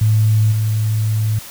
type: tone with level steps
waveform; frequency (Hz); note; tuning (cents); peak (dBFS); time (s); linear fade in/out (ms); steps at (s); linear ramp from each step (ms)
sine; 108.4; A2; -25; -10 / -14; 0.01-1.39; 5; 0.51; 20
effects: white hiss -35 dBFS RMS until 1.5 s